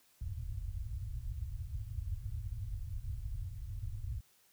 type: low-pass noise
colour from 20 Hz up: white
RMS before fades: -40 dBFS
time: 0.21-4.21 s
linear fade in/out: 5 ms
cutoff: 110 Hz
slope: 48 dB/octave
effects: white hiss -68 dBFS RMS until 4.52 s